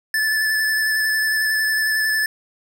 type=tone with vibrato; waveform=square; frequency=1744 Hz; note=A6; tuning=16 cents flat; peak=-18 dBFS; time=0.14-2.26 s; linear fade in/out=2 ms; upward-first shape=sine; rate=11 Hz; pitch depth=17 cents each way; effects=none